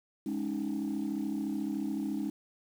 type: chord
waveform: sine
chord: Ab suspended fourth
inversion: none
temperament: equal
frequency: 207.7 / 277.2 / 311.1 Hz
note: Ab3 / Db4 / Eb4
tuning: 0 / 0 / 0 cents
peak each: -34 dBFS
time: 0.26-2.3 s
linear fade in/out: 5 ms
effects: tanh soft clip ceiling -26 dBFS + 9-bit